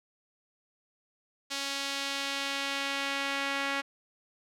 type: tone with band-pass filter sweep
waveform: sawtooth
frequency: 277.2 Hz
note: C#4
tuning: in tune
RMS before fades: -33 dBFS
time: 1.5-3.82 s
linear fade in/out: 20 ms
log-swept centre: 4500 to 2100 Hz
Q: 1.1
effects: none